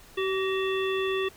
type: harmonic tone with a mistuned harmonic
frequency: 383.2 Hz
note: G4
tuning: 39 cents flat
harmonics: 1 / 3 / 5 / 7 / 9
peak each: -26 / -35 / -36 / -36 / -37 dBFS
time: 0.17-1.29 s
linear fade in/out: 10 ms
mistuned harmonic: 5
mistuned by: -46 cents
effects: pink hiss -52 dBFS RMS until 1.36 s